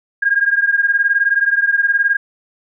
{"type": "beating tone pair", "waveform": "sine", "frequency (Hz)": [1618, 1637], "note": ["G#6", "G#6"], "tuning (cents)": [-46, -25], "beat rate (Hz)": 19, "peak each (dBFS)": [-14, -16], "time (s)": [0.22, 2.17], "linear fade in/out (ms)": 10, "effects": []}